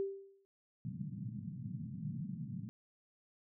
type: tone with exponential decay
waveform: sine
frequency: 392 Hz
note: G4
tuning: in tune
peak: -31 dBFS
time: 0-0.45 s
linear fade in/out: 0 ms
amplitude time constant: 96 ms
type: band-pass noise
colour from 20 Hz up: white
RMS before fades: -43 dBFS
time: 0.85-2.69 s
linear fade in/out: 0 ms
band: 110 to 210 Hz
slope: 48 dB/octave
effects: none